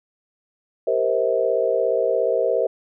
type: chord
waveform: sine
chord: C dominant seventh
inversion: second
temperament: equal with one note detuned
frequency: 392 / 466.2 / 523.3 / 643.8 Hz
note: G4 / Bb4 / C5 / E5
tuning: 0 / 0 / 0 / -41 cents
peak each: -26 / -22 / -22 / -23 dBFS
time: 0.87-2.67 s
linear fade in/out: 5 ms
effects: none